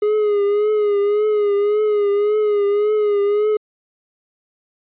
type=tone with vibrato; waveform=triangle; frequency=415.3 Hz; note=G#4; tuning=in tune; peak=-12 dBFS; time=0.02-3.57 s; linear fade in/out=5 ms; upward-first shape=triangle; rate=1.8 Hz; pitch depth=59 cents each way; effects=resampled to 8000 Hz